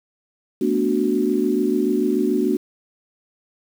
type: chord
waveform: sine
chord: B minor seventh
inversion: third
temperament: equal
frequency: 220 / 246.9 / 293.7 / 370 Hz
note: A3 / B3 / D4 / F#4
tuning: 0 / 0 / 0 / 0 cents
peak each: -24 / -23 / -22 / -21 dBFS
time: 0.61-2.57 s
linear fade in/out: 5 ms
effects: 7-bit